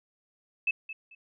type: tone with echo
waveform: sine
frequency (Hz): 2615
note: E7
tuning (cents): -15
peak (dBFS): -23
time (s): 0.67-0.71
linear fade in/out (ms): 5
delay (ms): 220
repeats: 2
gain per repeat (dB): -13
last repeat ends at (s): 1.15
effects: none